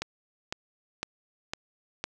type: click train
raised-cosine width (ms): 0.2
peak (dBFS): -14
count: 5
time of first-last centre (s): 0.02-2.04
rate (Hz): 1.98
effects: none